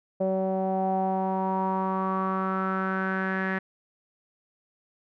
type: tone with low-pass filter sweep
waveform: sawtooth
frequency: 189.7 Hz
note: F#3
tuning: 43 cents sharp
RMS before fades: -27 dBFS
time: 0.2-3.59 s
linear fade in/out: 10 ms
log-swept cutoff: 600 to 1800 Hz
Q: 6.4
effects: none